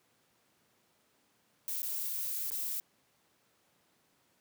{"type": "noise with dropouts", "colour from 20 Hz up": "violet", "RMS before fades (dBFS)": -36, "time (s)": [1.68, 2.8], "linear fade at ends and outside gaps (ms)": 0, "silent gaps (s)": [[1.819, 1.83], [2.503, 2.518]], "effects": ["pink hiss -71 dBFS RMS until 4.4 s", "high-pass 150 Hz 12 dB/octave"]}